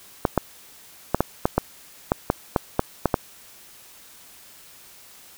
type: clicks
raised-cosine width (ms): 1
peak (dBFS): -3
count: 12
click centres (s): 0.252 / 0.377 / 1.146 / 1.206 / 1.455 / 1.58 / 2.119 / 2.301 / 2.562 / 2.794 / 3.057 / 3.142
effects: white hiss -48 dBFS RMS until 5.37 s